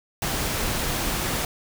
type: noise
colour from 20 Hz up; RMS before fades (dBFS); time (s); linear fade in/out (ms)
pink; -26; 0.22-1.45; 2
effects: none